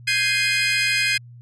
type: chord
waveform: 30% pulse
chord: Ab major seventh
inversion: third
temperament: equal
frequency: 1568 / 1661.2 / 2093 / 2489 Hz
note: G6 / Ab6 / C7 / Eb7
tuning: 0 / 0 / 0 / 0 cents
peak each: -25 / -24 / -20 / -19 dBFS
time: 0.07-1.18 s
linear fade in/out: 10 ms
effects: added 120 Hz sine -40 dBFS peak until 1.41 s + resampled to 22050 Hz